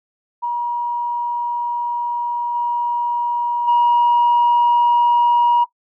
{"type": "tone with level steps", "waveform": "sine", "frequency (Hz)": 956, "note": "A#5", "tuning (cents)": 43, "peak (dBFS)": [-18, -16, -9], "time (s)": [0.42, 5.65], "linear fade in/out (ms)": 20, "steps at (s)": [2.54, 3.67], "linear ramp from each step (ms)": 20, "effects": ["noise-tail reverb RT60 0.1 s tail -19 dB re dry", "tanh soft clip ceiling -8 dBFS"]}